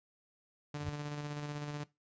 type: tone with tremolo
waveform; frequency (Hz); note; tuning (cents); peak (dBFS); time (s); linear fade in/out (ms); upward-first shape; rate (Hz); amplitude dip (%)
sawtooth; 147.1; D3; +3; -33; 0.74-1.84; 5; square; 16; 30
type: tone with exponential growth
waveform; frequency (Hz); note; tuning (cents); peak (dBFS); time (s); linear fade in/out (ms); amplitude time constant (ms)
sine; 92.5; F#2; 0; -33; 0.75-0.89; 0; 30
effects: noise-tail reverb RT60 0.2 s tail -19 dB re dry + resampled to 16000 Hz

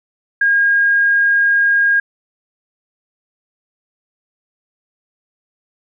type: tone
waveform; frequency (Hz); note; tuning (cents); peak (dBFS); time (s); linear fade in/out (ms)
sine; 1625; G#6; -38; -10; 0.41-2; 5
effects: none

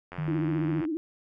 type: click train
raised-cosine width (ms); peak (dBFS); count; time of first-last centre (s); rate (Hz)
0.5; -25; 66; 0.12-0.851; 88.9
type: tone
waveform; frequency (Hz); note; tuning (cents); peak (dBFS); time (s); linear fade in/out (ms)
sine; 154.3; D#3; -14; -28; 0.18-0.81; 5
type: tone with vibrato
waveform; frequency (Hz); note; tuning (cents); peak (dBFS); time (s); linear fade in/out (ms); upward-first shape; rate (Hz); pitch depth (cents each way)
sine; 316.7; D#4; +31; -27; 0.28-0.97; 0; sine; 15; 110
effects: none

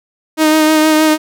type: tone with vibrato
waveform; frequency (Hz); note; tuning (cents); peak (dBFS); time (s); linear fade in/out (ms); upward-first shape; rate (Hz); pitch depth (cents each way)
sawtooth; 311.1; D#4; 0; -4; 0.37-1.18; 50; sine; 6.4; 20
effects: none

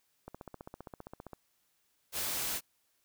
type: click train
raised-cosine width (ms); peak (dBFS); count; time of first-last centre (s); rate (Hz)
1; -30; 17; 0.28-1.333; 15.2
type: noise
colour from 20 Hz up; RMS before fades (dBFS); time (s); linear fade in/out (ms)
white; -35; 2.12-2.61; 50
effects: white hiss -75 dBFS RMS until 3.04 s

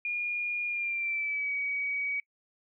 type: tone with pitch glide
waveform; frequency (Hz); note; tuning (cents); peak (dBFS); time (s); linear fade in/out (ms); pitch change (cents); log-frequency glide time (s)
sine; 2427 to 2264; D#7 to C#7; -44 to +36; -29; 0.05-2.2; 2; -120; 0.67-1.53
effects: noise-tail reverb RT60 0.1 s tail -23 dB re dry

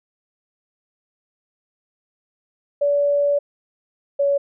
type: tone pair in turn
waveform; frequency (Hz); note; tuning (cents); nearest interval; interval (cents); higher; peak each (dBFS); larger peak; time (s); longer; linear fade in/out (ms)
sine; 574 / 563.8; D5 / C#5; -40 / +29; unison; 31; first; -15; neither; 2.81-3.39 / 4.19-4.38; first; 10
effects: none

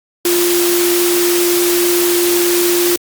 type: tone in noise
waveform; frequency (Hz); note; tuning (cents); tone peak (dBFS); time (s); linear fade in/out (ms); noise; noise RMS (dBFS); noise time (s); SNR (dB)
sine; 350; F4; +4; -12; 0.25-2.96; 2; white; -17; 0.25-2.96; +2
effects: high-pass 200 Hz 12 dB/octave + Opus 48 kbps

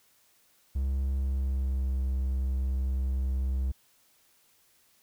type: tone with pitch glide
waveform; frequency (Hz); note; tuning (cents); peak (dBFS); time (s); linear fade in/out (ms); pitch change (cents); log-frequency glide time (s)
triangle; 67.2 to 65.44; C2 to C2; +47 to +1; -24; 0.75-3.72; 10; -46; 1.13-1.95
effects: white hiss -65 dBFS RMS until 5.02 s

